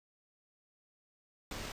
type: noise with sample-and-hold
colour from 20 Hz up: pink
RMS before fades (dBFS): -42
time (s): 1.51-1.72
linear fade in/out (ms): 2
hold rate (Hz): 11025
effects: resampled to 32000 Hz